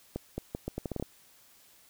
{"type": "accelerating click train", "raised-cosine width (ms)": 2, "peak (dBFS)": -20, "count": 10, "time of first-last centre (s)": [0.16, 1.026], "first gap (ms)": 220, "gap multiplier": 0.77, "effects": ["white hiss -60 dBFS RMS until 1.89 s"]}